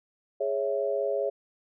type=chord; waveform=sine; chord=C# minor; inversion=second; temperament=equal; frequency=415.3 / 554.4 / 659.3 Hz; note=G#4 / C#5 / E5; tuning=0 / 0 / 0 cents; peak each=-30 / -28 / -32 dBFS; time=0.4-1.3 s; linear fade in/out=10 ms; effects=none